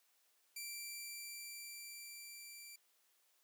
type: tone with level ramp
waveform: 10% pulse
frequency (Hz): 2349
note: D7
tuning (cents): 0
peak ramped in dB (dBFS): -35 to -43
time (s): 0.56-2.76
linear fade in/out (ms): 5
effects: white hiss -75 dBFS RMS until 3.43 s + high-pass 400 Hz 12 dB/octave